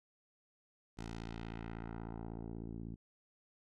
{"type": "tone with low-pass filter sweep", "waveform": "10% pulse", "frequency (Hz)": 56.4, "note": "A1", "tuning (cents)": 44, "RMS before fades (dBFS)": -45, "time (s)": [0.97, 2.96], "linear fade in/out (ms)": 20, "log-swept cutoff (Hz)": [7800, 230], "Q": 1.1, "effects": []}